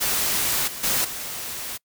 white noise with level steps, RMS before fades -23 / -34 / -22 / -32 dBFS, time 0-1.78 s, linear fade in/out 20 ms, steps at 0.67 / 0.83 / 1.04 s, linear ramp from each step 10 ms, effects noise-tail reverb RT60 0.1 s tail -25 dB re dry

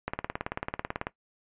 click train, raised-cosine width 0.5 ms, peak -15 dBFS, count 19, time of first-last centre 0.08-1.069 s, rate 18.2 Hz, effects noise-tail reverb RT60 0.1 s tail -17 dB re dry + resampled to 8000 Hz

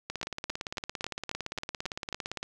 two click trains, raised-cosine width 0.2 ms, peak -16 / -17 dBFS, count 8 / 42, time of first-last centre 0.23-2.127 / 0.1-2.43 s, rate 3.69 / 17.6 Hz, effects none

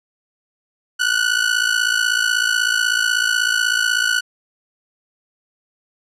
sawtooth ring-modulated tone, 1480 Hz, F#6, in tune, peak -9 dBFS, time 0.99-4.21 s, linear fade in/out 20 ms, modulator 28.1 Hz, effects low-pass 9000 Hz 12 dB/octave

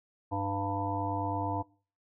harmonic tone with a mistuned harmonic, 99.3 Hz, G2, 23 cents sharp, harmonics 1 / 3 / 5 / 7 / 9 / 10, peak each -35 / -36 / -41 / -37 / -35 / -39 dBFS, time 0.31-1.63 s, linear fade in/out 20 ms, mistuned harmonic 10, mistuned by -18 cents, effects noise-tail reverb RT60 0.4 s tail -22 dB re dry

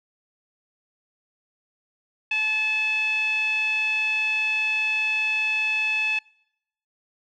5% pulse tone with low-pass filter, 865 Hz, A5, 30 cents flat, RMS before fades -24 dBFS, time 2.31-6.19 s, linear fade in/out 5 ms, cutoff 2700 Hz, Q 9.5, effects noise-tail reverb RT60 0.8 s tail -24 dB re dry

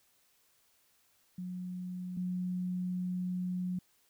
sine tone pair in turn, 181.3 / 181.3 Hz, F#3 / F#3, -35 / -35 cents, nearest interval unison, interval 0 cents, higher neither, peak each -37 / -32 dBFS, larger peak second, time 1.38-2.17 / 2.17-3.79 s, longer second, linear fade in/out 5 ms, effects white hiss -70 dBFS RMS until 4.09 s

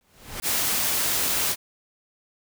pink noise with exponential growth, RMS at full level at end -30 dBFS, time 0.01-0.4 s, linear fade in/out 0 ms, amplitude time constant 84 ms
white noise, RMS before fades -24 dBFS, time 0.42-1.56 s, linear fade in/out 50 ms
effects none

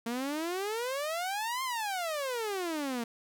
sawtooth exponential two-way sweep, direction up then down, 226.8 to 1069 to 226.8 Hz, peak -28 dBFS, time 0.06-3.04 s, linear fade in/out 5 ms, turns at 1.63 s, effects none

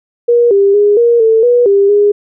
sine tone with pitch steps, 476.4 / 397.7 / 412 / 471.7 / 446.1 / 485.4 / 398.5 / 411 Hz, A#4 / G4 / G#4 / A#4 / A4 / B4 / G4 / G#4, +38 / +25 / -14 / +20 / +24 / -30 / +28 / -18 cents, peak -5 dBFS, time 0.28-2.12 s, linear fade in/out 10 ms, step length 230 ms, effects none

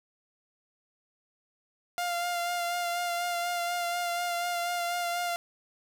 sawtooth tone with vibrato, 698.5 Hz, F5, in tune, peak -25 dBFS, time 1.98-5.36 s, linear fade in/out 0 ms, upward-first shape sine, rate 4.1 Hz, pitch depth 21 cents each way, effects none

